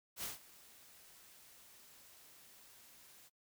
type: noise with ADSR envelope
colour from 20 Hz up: white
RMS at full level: -41 dBFS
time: 0.16-3.3 s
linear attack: 72 ms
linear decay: 150 ms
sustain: -20 dB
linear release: 33 ms
effects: noise-tail reverb RT60 0.1 s tail -23 dB re dry